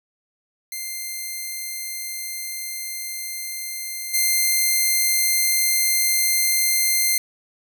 5% pulse tone with level steps, 2093 Hz, C7, in tune, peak -18 / -7 dBFS, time 0.72-7.18 s, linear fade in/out 2 ms, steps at 4.13 s, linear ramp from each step 20 ms, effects none

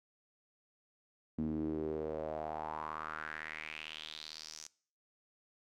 sawtooth tone with band-pass filter sweep, 77.78 Hz, D#2, in tune, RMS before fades -41 dBFS, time 1.38-4.67 s, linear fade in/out 5 ms, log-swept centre 240 to 6300 Hz, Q 4.7, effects noise-tail reverb RT60 0.5 s tail -22 dB re dry

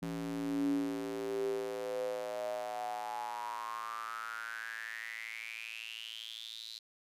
square tone with high-pass filter sweep, 56.3 Hz, A1, 40 cents sharp, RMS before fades -39 dBFS, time 0.02-6.79 s, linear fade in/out 10 ms, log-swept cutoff 210 to 4100 Hz, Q 9.3, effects resampled to 32000 Hz

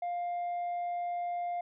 sine tone, 702 Hz, F5, 9 cents sharp, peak -29 dBFS, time 0.02-1.61 s, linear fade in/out 5 ms, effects tanh soft clip ceiling -31 dBFS

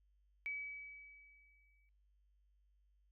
sine tone with exponential decay, 2284 Hz, D7, 49 cents flat, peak -38 dBFS, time 0.46-1.89 s, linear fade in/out 0 ms, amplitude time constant 310 ms, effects noise-tail reverb RT60 0.5 s tail -23 dB re dry + added 50 Hz sine -70 dBFS peak until 3.11 s

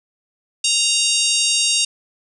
harmonic tone, 931 Hz, A#5, 2 cents flat, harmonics 3 / 4 / 5 / 6 / 7 / 8 / 9 / 10, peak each -21 / -22 / -23 / -24 / -24 / -25 / -26 / -26 dBFS, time 0.64-1.85 s, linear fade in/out 5 ms, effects none

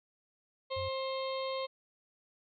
harmonic tone, 530 Hz, C5, 22 cents sharp, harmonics 1 / 2 / 4 / 5 / 6 / 7 / 8, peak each -35 / -40 / -47 / -52 / -48 / -48 / -47 dBFS, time 0.7-1.67 s, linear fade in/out 20 ms
sine tone, 91.8 Hz, F#2, 13 cents flat, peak -40 dBFS, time 0.76-0.89 s, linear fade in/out 10 ms
effects none

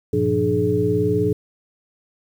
sine tone cluster, 98.8 / 118.1 / 175.2 / 299.4 / 424 Hz, G2 / A#2 / F3 / D4 / G#4, +14 / +23 / +6 / +33 / +36 cents, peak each -25 / -25 / -25 / -24 / -19 dBFS, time 0.13-1.33 s, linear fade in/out 5 ms, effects 8-bit

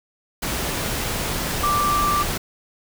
sine tone in noise, 1174.7 Hz, D6, in tune, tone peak -18 dBFS, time 1.63-2.23 s, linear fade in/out 10 ms, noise pink, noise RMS -25 dBFS, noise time 0.42-2.38 s, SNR +4 dB, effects none

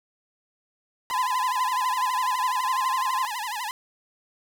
sawtooth tone with vibrato, 921 Hz, A#5, 21 cents flat, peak -25 dBFS, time 1.1-3.71 s, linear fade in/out 0 ms, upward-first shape sine, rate 12 Hz, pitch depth 190 cents each way
sine tone with pitch glide, 1015 to 1033.9 Hz, B5 to C6, +47 to -21 cents, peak -23 dBFS, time 1.11-3.25 s, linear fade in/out 0 ms, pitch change +32 cents, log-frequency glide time 2.55-2.77 s
effects none

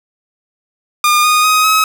sawtooth tone with pitch steps, 1211 / 1232.9 / 1255.2 / 1277.8 Hz, D#6 / D#6 / D#6 / D#6, -47 / -16 / +15 / +46 cents, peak -5 dBFS, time 1.04-1.84 s, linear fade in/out 2 ms, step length 200 ms, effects none

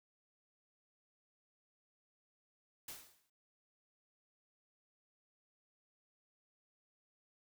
white noise with exponential decay, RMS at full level -45 dBFS, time 2.88-3.3 s, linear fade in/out 5 ms, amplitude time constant 91 ms, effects none

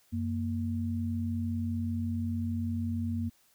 sine tone pair together, 92.5 / 232.8 Hz, F#2 / A#3, 0 / -2 cents, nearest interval octave + major third, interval 1598 cents, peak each -32 / -32 dBFS, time 0.12-3.3 s, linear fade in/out 20 ms, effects white hiss -66 dBFS RMS until 3.54 s

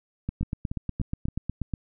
two click trains, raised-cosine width 5 ms, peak -18 / -16 dBFS, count 4 / 13, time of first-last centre 0.43-1.285 / 0.29-1.738 s, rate 3.51 / 8.29 Hz, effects none

